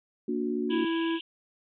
sine chord, Bb augmented, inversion none, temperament just, 233.1 / 291.4 / 364.2 Hz, Bb3 / D4 / F#4, 0 / -13 / -27 cents, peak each -31 / -32 / -31 dBFS, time 0.28-0.85 s, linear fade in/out 5 ms
harmonic tone, 330 Hz, E4, 2 cents sharp, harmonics 1 / 3 / 5 / 7, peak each -26 / -37 / -39 / -46 dBFS, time 0.69-1.2 s, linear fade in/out 50 ms
pink band-pass noise, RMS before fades -41 dBFS, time 0.7-1.21 s, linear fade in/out 2 ms, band 2700 to 3300 Hz, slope 96 dB/octave
effects none

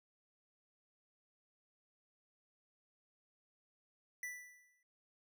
square tone with exponential decay, 1975.5 Hz, B6, in tune, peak -40 dBFS, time 4.23-4.83 s, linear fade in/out 2 ms, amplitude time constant 130 ms, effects none

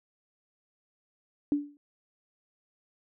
sine tone with exponential decay, 290 Hz, D4, 22 cents flat, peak -20 dBFS, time 1.52-1.77 s, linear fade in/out 1 ms, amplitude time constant 53 ms, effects none

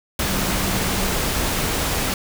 sine tone in noise, 191.3 Hz, G3, 42 cents flat, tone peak -28 dBFS, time 0.28-1.14 s, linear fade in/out 2 ms, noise pink, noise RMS -22 dBFS, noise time 0.19-2.14 s, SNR -9 dB, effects none

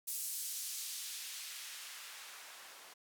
blue noise with band-pass filter sweep, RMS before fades -45 dBFS, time 0.07-2.94 s, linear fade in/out 10 ms, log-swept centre 10000 to 690 Hz, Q 0.71, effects none

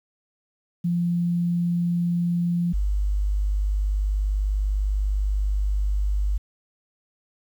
sine tone pair in turn, 173.2 / 50.14 Hz, F3 / G1, -14 / +40 cents, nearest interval octave + major sixth, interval 2146 cents, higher first, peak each -20 / -20 dBFS, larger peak neither, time 0.84-2.73 / 2.73-6.38 s, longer second, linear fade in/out 10 ms, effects 9-bit

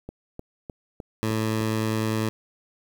click train, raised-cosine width 2 ms, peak -22 dBFS, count 6, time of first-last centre 0.09-1.61 s, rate 3.29 Hz
15% pulse tone, 110 Hz, A2, in tune, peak -17 dBFS, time 1.23-2.29 s, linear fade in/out 0 ms
effects 9-bit

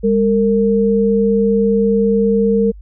sine tone pair together, 202.1 / 457.4 Hz, G#3 / A#4, -47 / -33 cents, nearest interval octave + major second, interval 1414 cents, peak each -14 / -13 dBFS, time 0.03-2.72 s, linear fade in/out 20 ms, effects added 50 Hz sine -33 dBFS peak until 2.81 s

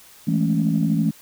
sine chord, A major seventh, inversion second, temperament equal, 164.81 / 207.7 / 220 / 277.2 Hz, E3 / G#3 / A3 / C#4, 0 / 0 / 0 / 0 cents, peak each -20 / -24 / -22 / -24 dBFS, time 0.27-1.11 s, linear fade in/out 10 ms, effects tanh soft clip ceiling -8 dBFS + white hiss -48 dBFS RMS until 1.21 s

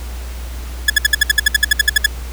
sawtooth tone bursts, 1704 Hz, G#6, 44 cents sharp, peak -3 dBFS, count 15, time 0.88-2.062 s, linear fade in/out 5 ms, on 20 ms, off 63 ms, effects added 60 Hz sine -24 dBFS peak until 2.32 s + pink hiss -36 dBFS RMS until 2.32 s

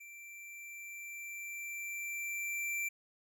square tone with level ramp, 2349 Hz, D7, in tune, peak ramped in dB -50 to -34 dBFS, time 0-2.89 s, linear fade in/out 10 ms, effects none

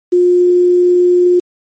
sine tone with quantisation, 356.4 Hz, F4, 35 cents sharp, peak -6 dBFS, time 0.12-1.4 s, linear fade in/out 10 ms, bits 6, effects MP3 32 kbps

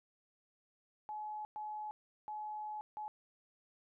sine tone bursts at uneven times, 850 Hz, G#5, 40 cents sharp, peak -40 dBFS, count 4, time 1.09-1.45 / 1.56-1.91 / 2.28-2.81 / 2.97-3.08 s, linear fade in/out 0 ms, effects none

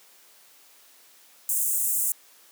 pink high-pass noise, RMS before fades -25 dBFS, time 1.49-2.12 s, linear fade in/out 2 ms, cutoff 7400 Hz, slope 48 dB/octave, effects white hiss -55 dBFS RMS until 2.51 s + high-pass 300 Hz 12 dB/octave

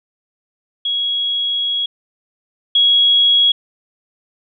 sine tone pair in turn, 3322 / 3322 Hz, G#7 / G#7, 0 / 0 cents, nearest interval unison, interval 0 cents, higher neither, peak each -16 / -9 dBFS, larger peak second, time 0.85-1.86 / 2.75-3.52 s, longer first, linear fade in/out 5 ms, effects none

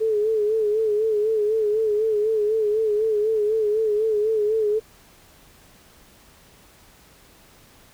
sine tone with vibrato, 430 Hz, A4, 40 cents flat, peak -18 dBFS, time 0-4.8 s, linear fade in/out 20 ms, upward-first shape sine, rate 4 Hz, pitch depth 64 cents each way, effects pink hiss -52 dBFS RMS until 7.93 s

